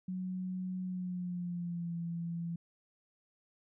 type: tone with pitch glide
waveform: sine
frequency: 184.5 to 169.19 Hz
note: F#3 to E3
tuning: -5 to +45 cents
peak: -35 dBFS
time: 0.08-2.56 s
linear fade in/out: 5 ms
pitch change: -150 cents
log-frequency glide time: 0.83-1.96 s
effects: none